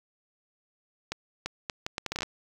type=accelerating click train; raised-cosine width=0.2 ms; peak=-14 dBFS; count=12; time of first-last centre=1.12-2.231 s; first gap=340 ms; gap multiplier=0.7; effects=7-bit